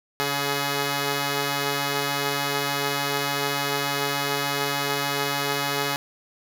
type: tone pair together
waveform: 5% pulse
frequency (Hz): 141.7 / 421.7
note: C#3 / G#4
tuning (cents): +38 / +26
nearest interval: octave + perfect fifth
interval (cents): 1888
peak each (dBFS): -15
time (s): 0.2-5.96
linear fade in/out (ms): 0
effects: none